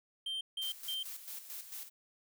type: tone bursts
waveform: triangle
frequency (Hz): 3151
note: G7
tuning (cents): +8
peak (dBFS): -34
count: 3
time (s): 0.26-1.03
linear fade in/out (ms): 5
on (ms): 150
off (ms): 160
type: noise with tremolo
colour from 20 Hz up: blue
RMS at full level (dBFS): -44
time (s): 0.61-1.9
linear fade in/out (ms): 20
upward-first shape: square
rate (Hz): 4.5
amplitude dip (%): 60
effects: none